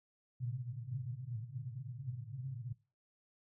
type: band-pass noise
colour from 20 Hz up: pink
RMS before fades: -43 dBFS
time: 0.4-2.73 s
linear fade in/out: 10 ms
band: 110 to 140 Hz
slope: 96 dB/octave
effects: noise-tail reverb RT60 0.3 s tail -19 dB re dry